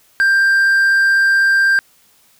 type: tone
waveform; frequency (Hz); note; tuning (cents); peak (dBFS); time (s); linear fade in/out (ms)
triangle; 1584; G6; +18; -8; 0.2-1.79; 0
effects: white hiss -53 dBFS RMS until 2.39 s